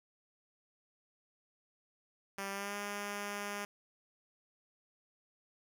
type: tone with pitch glide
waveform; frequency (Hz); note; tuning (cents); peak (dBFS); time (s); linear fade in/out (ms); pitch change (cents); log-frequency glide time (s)
5% pulse; 196.8 to 203.9; G3 to G#3; +7 to -32; -27; 2.38-3.65; 2; +61; 2.51-2.75
effects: none